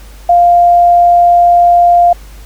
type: tone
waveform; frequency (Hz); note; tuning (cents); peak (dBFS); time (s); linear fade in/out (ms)
sine; 698.5; F5; 0; -3; 0.29-2.13; 5
effects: added 50 Hz sine -30 dBFS peak until 2.45 s + pink hiss -40 dBFS RMS until 2.45 s